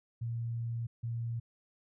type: tone bursts at uneven times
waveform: sine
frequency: 116.54 Hz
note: A#2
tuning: in tune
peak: -33 dBFS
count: 2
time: 0.21-0.87 / 1.03-1.4 s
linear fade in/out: 10 ms
effects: none